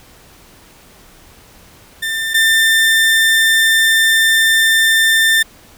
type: tone pair in turn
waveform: 30% pulse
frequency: 1792 / 1792 Hz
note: A6 / A6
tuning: +31 / +31 cents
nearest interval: unison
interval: 0 cents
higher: neither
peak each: -15 / -7 dBFS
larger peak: second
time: 2.02-2.34 / 2.34-5.43 s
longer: second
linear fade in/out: 10 ms
effects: pink hiss -44 dBFS RMS until 5.77 s